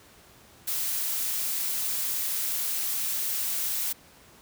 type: noise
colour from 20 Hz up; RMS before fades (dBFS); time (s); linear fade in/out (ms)
blue; -29; 0.67-3.93; 10
effects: pink hiss -54 dBFS RMS until 4.41 s + high-pass 60 Hz 12 dB/octave